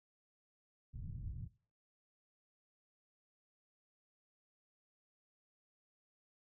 white low-pass noise, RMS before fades -45 dBFS, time 0.93-1.48 s, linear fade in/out 20 ms, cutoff 130 Hz, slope 24 dB/octave, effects noise-tail reverb RT60 0.4 s tail -18 dB re dry

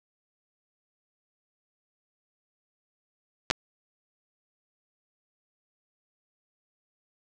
clicks, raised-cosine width 0.2 ms, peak -6 dBFS, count 2, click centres 3.502 / 3.51 s, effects none

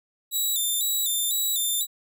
5% pulse tone with vibrato, 3729 Hz, A#7, in tune, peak -16 dBFS, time 0.31-1.87 s, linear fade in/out 50 ms, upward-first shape square, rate 2 Hz, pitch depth 72 cents each way, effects none

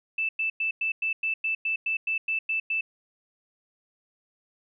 sine tone bursts, 2642 Hz, E7, 3 cents sharp, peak -24 dBFS, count 13, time 0.18-2.81 s, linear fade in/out 5 ms, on 110 ms, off 100 ms, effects none

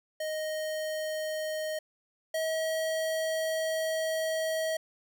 square tone pair in turn, 622.3 / 639.4 Hz, D#5 / D#5, 0 / +47 cents, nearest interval unison, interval 47 cents, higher second, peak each -32 / -29 dBFS, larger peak second, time 0.2-1.79 / 2.34-4.77 s, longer second, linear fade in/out 5 ms, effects none

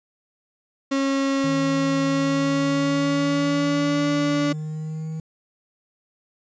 35% pulse tone with pitch glide, 273 to 289.2 Hz, C#4 to D4, -26 to -27 cents, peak -18 dBFS, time 0.91-4.53 s, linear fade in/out 10 ms, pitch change +99 cents, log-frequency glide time 2.02-4.08 s
triangle tone with vibrato, 156.6 Hz, D#3, 11 cents sharp, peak -25 dBFS, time 1.44-5.2 s, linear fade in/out 2 ms, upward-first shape triangle, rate 0.58 Hz, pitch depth 41 cents each way
effects resampled to 16000 Hz + 9-bit

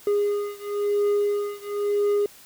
triangle beating tone pair, 409.7 / 410.68 Hz, G#4 / G#4, -24 / -19 cents, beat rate 0.98 Hz, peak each -22 / -23 dBFS, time 0.07-2.26 s, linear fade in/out 2 ms, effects white hiss -49 dBFS RMS until 2.45 s

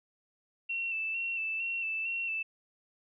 sine tone with vibrato, 2684 Hz, E7, 31 cents sharp, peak -31 dBFS, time 0.69-2.43 s, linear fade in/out 10 ms, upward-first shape square, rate 2.2 Hz, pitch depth 27 cents each way, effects none

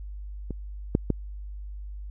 clicks, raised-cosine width 3 ms, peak -20 / -7 / -10 dBFS, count 3, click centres 0.507 / 0.951 / 1.103 s, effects added 50 Hz sine -35 dBFS peak until 2.1 s

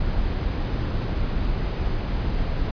brown noise, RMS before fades -24 dBFS, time 0-2.71 s, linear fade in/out 5 ms, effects resampled to 11025 Hz

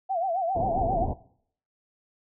sine tone with vibrato, 718 Hz, F5, 48 cents sharp, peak -24 dBFS, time 0.09-1.06 s, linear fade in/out 20 ms, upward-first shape sine, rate 7.5 Hz, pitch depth 150 cents each way
pink low-pass noise, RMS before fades -30 dBFS, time 0.55-1.14 s, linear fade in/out 10 ms, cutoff 910 Hz, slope 96 dB/octave
effects noise-tail reverb RT60 0.6 s tail -18 dB re dry

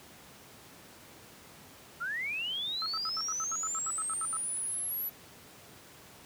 sine linear sweep, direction up, 1318.5 to 11940 Hz, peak -32 dBFS, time 2-5.1 s, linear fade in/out 20 ms
sine tone bursts, 1300 Hz, E6, 24 cents flat, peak -35 dBFS, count 14, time 2.82-4.368 s, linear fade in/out 0 ms, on 40 ms, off 76 ms
effects pink hiss -53 dBFS RMS until 6.25 s + high-pass 100 Hz 12 dB/octave

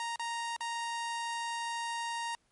sawtooth tone with dropouts, 932 Hz, A#5, 1 cent flat, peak -30 dBFS, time 0-2.35 s, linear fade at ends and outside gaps 1 ms, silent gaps 0.159-0.195 / 0.564-0.607 s, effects pink hiss -73 dBFS RMS until 2.51 s + MP3 48 kbps

